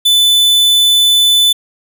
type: tone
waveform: 45% pulse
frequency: 3500 Hz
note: A7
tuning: 10 cents flat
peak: -7 dBFS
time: 0.05-1.53 s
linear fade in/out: 10 ms
effects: none